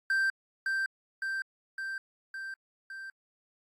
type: tone with echo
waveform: triangle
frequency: 1568 Hz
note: G6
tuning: in tune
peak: -23 dBFS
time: 0.1-0.3 s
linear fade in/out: 2 ms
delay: 560 ms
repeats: 5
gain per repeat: -3 dB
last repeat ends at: 3.1 s
effects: AAC 64 kbps